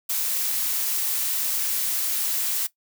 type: noise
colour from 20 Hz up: blue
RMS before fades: -25 dBFS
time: 0.09-2.67 s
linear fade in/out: 10 ms
effects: noise-tail reverb RT60 0.1 s tail -17 dB re dry